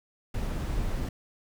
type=noise; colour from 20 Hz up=brown; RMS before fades=-30 dBFS; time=0.34-1.09 s; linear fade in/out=5 ms; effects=none